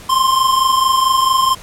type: tone pair together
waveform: square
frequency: 1046.5 / 1071 Hz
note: C6 / C6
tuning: 0 / +40 cents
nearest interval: unison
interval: 40 cents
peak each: -13 / -18 dBFS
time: 0.09-1.55 s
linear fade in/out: 10 ms
effects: pink hiss -37 dBFS RMS until 1.62 s + low-pass 12000 Hz 12 dB/octave